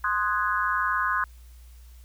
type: chord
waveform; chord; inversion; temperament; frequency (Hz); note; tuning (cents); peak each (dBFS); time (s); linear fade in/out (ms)
sine; Ab dominant seventh; first; equal; 1046.5 / 1244.5 / 1480 / 1661.2; C6 / Eb6 / Gb6 / Ab6; 0 / 0 / 0 / 0; -27 / -28 / -28 / -30; 0.04-1.24; 2
effects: added 60 Hz sine -45 dBFS peak until 2.04 s + white hiss -60 dBFS RMS until 2.04 s